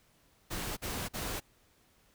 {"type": "noise bursts", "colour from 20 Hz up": "pink", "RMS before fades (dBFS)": -37, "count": 3, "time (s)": [0.5, 1.404], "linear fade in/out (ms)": 20, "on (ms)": 270, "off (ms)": 47, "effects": ["pink hiss -67 dBFS RMS until 2.14 s"]}